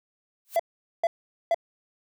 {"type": "noise with exponential growth", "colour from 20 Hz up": "blue", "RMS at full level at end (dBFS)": -34, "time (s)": [0.45, 0.56], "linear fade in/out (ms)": 0, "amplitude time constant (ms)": 23}
{"type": "tone bursts", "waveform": "triangle", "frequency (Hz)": 674, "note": "E5", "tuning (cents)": 38, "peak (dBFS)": -17, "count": 3, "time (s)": [0.56, 1.545], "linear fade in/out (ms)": 2, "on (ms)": 35, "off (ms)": 440}
{"effects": []}